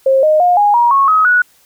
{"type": "tone with pitch steps", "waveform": "sine", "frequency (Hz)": [534, 617, 712.8, 823.5, 951.5, 1099.3, 1270.1, 1467.4], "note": ["C5", "D#5", "F5", "G#5", "A#5", "C#6", "D#6", "F#6"], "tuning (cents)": [35, -15, 35, -15, 35, -15, 35, -15], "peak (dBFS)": -7, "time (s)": [0.06, 1.42], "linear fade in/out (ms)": 5, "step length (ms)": 170, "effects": ["white hiss -51 dBFS RMS until 1.65 s"]}